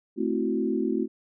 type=chord; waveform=sine; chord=F# half-diminished seventh; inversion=first; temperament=equal; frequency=220 / 261.6 / 329.6 / 370 Hz; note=A3 / C4 / E4 / F#4; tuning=0 / 0 / 0 / 0 cents; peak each=-29 dBFS; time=0.16-1.08 s; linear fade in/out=50 ms; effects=none